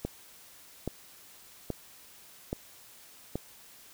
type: click train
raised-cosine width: 2 ms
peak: -18 dBFS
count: 5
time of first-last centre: 0.05-3.356 s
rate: 1.21 Hz
effects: white hiss -54 dBFS RMS until 3.93 s